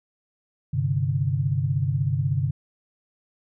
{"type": "chord", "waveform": "sine", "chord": "G suspended fourth", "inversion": "none", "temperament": "just", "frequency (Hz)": [98, 130.67, 147], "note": ["G2", "C3", "D3"], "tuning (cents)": [0, -2, 2], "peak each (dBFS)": [-27, -24, -25], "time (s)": [0.73, 2.51], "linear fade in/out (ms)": 10, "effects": []}